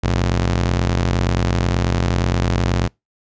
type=ring-modulated tone; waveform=sawtooth; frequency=88.4 Hz; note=F2; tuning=22 cents sharp; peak=-9 dBFS; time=0.03-2.88 s; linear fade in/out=10 ms; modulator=25.2 Hz; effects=noise-tail reverb RT60 0.2 s tail -26 dB re dry + resampled to 16000 Hz